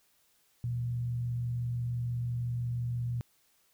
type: tone with frequency modulation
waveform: sine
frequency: 120.3 Hz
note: B2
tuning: 45 cents flat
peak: -30 dBFS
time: 0.64-3.21 s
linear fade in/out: 0 ms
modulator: 45.9 Hz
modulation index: 0.26
effects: white hiss -69 dBFS RMS until 3.73 s